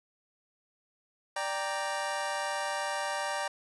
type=chord; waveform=25% pulse; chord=G minor; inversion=second; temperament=equal; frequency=587.3 / 784 / 932.3 Hz; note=D5 / G5 / Bb5; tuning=0 / 0 / 0 cents; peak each=-32 dBFS; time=1.36-3.48 s; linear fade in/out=5 ms; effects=resampled to 24000 Hz